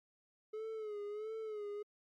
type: tone with vibrato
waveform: triangle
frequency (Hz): 426.7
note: G#4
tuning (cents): +47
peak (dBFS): -38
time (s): 0.53-1.83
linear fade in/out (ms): 10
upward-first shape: sine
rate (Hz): 1.5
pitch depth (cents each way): 70
effects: MP3 64 kbps

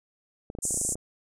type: clicks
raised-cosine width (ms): 2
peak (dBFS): -24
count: 12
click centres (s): 0.501 / 0.551 / 0.587 / 0.653 / 0.708 / 0.743 / 0.774 / 0.814 / 0.85 / 0.891 / 0.923 / 0.955
type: band-pass noise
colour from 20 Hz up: white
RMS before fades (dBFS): -29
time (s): 0.62-0.95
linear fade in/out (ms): 20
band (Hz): 6900 to 9200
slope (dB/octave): 48
effects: none

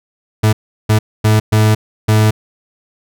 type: tone bursts at uneven times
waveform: 40% pulse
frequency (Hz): 108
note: A2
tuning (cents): -32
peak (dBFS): -7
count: 5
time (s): 0.43-0.53 / 0.89-0.99 / 1.24-1.4 / 1.52-1.75 / 2.08-2.31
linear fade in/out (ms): 10
effects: none

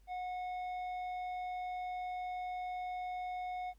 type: tone with tanh clipping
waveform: triangle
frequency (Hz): 729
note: F#5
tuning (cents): -26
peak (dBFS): -39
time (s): 0.07-3.74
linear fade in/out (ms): 50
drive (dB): 12
effects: added 50 Hz sine -61 dBFS peak until 3.78 s + pink hiss -75 dBFS RMS until 3.78 s

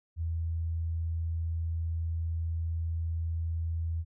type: tone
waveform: sine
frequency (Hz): 82.41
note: E2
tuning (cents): 0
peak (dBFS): -29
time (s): 0.16-4.05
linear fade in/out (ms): 50
effects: none

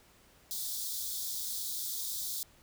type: high-pass noise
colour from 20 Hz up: white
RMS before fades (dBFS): -37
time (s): 0.51-2.43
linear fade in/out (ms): 0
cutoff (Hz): 3400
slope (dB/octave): 96
effects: pink hiss -62 dBFS RMS until 2.62 s

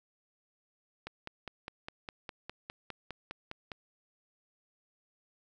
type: click train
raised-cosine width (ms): 0.3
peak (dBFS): -24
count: 14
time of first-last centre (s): 1.07-3.718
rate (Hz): 4.91
effects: none

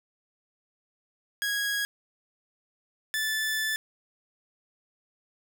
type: tone pair in turn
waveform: sawtooth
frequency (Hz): 1652 / 1750.2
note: G#6 / A6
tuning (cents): -10 / -10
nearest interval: minor second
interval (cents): 100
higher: second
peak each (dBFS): -23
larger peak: neither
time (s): 1.42-1.85 / 3.14-3.76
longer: second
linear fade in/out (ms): 0
effects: 10-bit

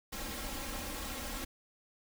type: noise with comb filter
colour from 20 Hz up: pink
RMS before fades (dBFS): -40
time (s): 0.12-1.45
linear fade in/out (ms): 10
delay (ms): 3.7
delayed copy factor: +0.95
effects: none

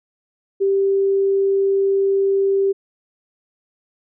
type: tone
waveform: sine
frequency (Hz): 392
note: G4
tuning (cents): 0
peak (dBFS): -14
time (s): 0.6-2.73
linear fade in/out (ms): 20
effects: none

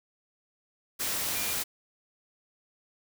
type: tone in noise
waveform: sine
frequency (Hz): 2397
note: D7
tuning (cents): +35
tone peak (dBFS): -40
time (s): 1.34-1.55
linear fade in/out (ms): 20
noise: white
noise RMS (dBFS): -31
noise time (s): 0.99-1.64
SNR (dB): -12
effects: none

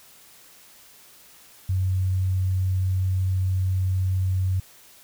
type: tone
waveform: sine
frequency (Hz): 93.5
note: F#2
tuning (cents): +19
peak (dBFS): -20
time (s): 1.69-4.6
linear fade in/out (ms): 5
effects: white hiss -51 dBFS RMS until 5.03 s

